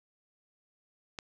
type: click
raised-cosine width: 0.2 ms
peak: -21 dBFS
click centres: 1.188 s
effects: none